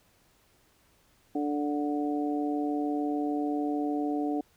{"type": "harmonic tone", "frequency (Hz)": 146.83, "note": "D3", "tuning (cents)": 0, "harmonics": [2, 3, 4, 5], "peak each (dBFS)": [-28, -36, -41, -35], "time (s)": [1.35, 4.41], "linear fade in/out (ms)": 5, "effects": ["pink hiss -65 dBFS RMS until 4.56 s"]}